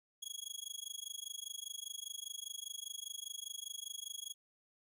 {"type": "tone with amplitude modulation", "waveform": "20% pulse", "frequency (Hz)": 3322, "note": "G#7", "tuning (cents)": 0, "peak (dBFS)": -34, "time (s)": [0.22, 4.34], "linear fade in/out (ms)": 10, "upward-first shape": "sine", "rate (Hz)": 25, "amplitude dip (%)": 100, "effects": []}